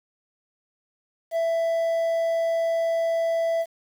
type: tone with quantisation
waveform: triangle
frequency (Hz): 663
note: E5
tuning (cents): +10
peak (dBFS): -19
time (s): 1.31-3.66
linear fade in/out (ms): 50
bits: 8
effects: none